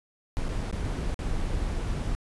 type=noise with dropouts; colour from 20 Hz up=brown; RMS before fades=-29 dBFS; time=0.37-2.15 s; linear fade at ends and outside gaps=0 ms; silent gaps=0.485-0.489 / 0.712-0.726 / 1.143-1.191 s; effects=resampled to 24000 Hz